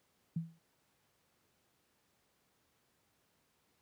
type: tone with exponential decay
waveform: sine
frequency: 164.81 Hz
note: E3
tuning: in tune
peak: -30 dBFS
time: 0.36-0.59 s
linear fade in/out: 5 ms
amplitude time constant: 48 ms
effects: pink hiss -75 dBFS RMS until 3.81 s + high-pass 100 Hz 12 dB/octave